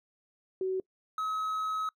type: tone pair in turn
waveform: sine / triangle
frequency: 376.4 / 1279.7 Hz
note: F#4 / D#6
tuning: +30 / +48 cents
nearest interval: octave + major sixth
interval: 2118 cents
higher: second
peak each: -28 / -28 dBFS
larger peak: neither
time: 0.61-0.8 / 1.18-1.89 s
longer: second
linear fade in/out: 2 ms
effects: noise-tail reverb RT60 0.1 s tail -24 dB re dry